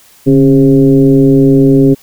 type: tone with frequency modulation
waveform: sine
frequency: 272.9 Hz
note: C#4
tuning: 27 cents flat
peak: -3 dBFS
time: 0.26-1.95 s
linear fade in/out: 20 ms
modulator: 131 Hz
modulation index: 1.1
effects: white hiss -43 dBFS RMS until 2.02 s